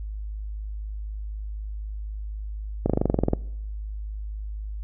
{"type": "slowing click train", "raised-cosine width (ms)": 2, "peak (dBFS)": -7, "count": 12, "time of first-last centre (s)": [2.86, 3.334], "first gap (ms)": 37, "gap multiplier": 1.03, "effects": ["noise-tail reverb RT60 0.8 s tail -23 dB re dry", "added 52 Hz sine -30 dBFS peak until 4.83 s"]}